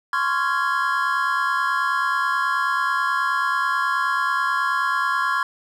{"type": "chord", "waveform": "triangle", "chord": "Db major seventh", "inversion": "third", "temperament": "just", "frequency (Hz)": [1039.4, 1108.7, 1385.9, 1663.1], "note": ["C6", "Db6", "F6", "Ab6"], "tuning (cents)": [-12, 0, -14, 2], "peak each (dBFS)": -23, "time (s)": [0.13, 5.43], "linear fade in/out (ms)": 2, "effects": []}